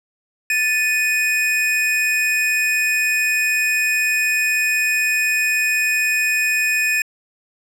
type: tone pair together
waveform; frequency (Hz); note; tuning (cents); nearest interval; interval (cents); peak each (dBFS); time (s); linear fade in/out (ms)
square; 1756.6 / 2489; A6 / D#7; -3 / 0; tritone; 603; -22 / -18; 0.5-7.02; 2
effects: low-pass 12000 Hz 12 dB/octave